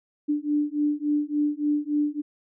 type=beating tone pair; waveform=sine; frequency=293.7 / 297.2 Hz; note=D4 / D4; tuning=0 / +21 cents; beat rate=3.5 Hz; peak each=-25 dBFS; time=0.28-2.22 s; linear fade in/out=20 ms; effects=none